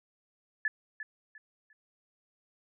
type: tone with echo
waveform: sine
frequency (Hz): 1727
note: A6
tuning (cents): -33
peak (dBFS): -26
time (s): 0.65-0.68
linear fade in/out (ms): 2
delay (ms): 350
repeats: 3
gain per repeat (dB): -11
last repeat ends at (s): 1.73
effects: none